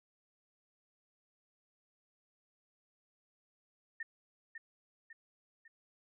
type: tone with echo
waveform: sine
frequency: 1819 Hz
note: A#6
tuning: 43 cents flat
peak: -38 dBFS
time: 4-4.03 s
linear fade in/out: 5 ms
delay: 550 ms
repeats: 3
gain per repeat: -6 dB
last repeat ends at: 5.68 s
effects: none